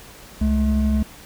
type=tone pair together; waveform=triangle; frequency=67.4 / 214.4 Hz; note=C#2 / A3; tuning=-48 / -45 cents; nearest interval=octave + minor sixth; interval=2003 cents; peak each=-17 dBFS; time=0.41-1.03 s; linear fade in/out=5 ms; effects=pink hiss -43 dBFS RMS until 1.25 s